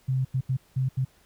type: tone bursts at uneven times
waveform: sine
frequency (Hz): 130.81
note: C3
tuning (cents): 0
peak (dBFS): -22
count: 5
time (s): 0.08-0.25 / 0.34-0.41 / 0.49-0.57 / 0.76-0.89 / 0.97-1.05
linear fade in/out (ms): 10
effects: pink hiss -61 dBFS RMS until 1.25 s